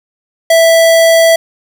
square tone, 659 Hz, E5, 1 cent flat, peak -5 dBFS, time 0.5-1.36 s, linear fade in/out 5 ms, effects 7-bit

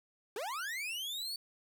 40% pulse linear sweep, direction up, 370 to 4559 Hz, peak -36 dBFS, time 0.36-1.36 s, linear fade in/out 2 ms, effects none

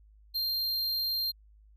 square tone, 4186 Hz, C8, in tune, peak -29 dBFS, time 0.34-1.32 s, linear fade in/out 20 ms, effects added 52 Hz sine -55 dBFS peak until 1.76 s

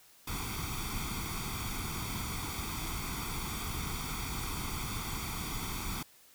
pink noise with comb filter, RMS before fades -37 dBFS, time 0.27-6.03 s, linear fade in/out 5 ms, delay 0.87 ms, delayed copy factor +0.8, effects white hiss -60 dBFS RMS until 6.34 s

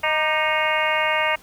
harmonic tone with a mistuned harmonic, 311.1 Hz, D#4, in tune, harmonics 2 / 3 / 4 / 5 / 6 / 7 / 8 / 9, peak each -25 / -25 / -28 / -30 / -27 / -24 / -30 / -28 dBFS, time 0.03-1.36 s, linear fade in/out 10 ms, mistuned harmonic 4, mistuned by -63 cents, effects pink hiss -49 dBFS RMS until 1.42 s

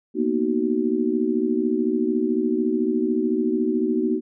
sine chord, B major seventh, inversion third, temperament equal with one note detuned, 233.1 / 246.9 / 311.1 / 375.2 Hz, A#3 / B3 / D#4 / F#4, 0 / 0 / 0 / +24 cents, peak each -25 / -26 / -24 / -24 dBFS, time 0.14-4.21 s, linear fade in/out 50 ms, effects none

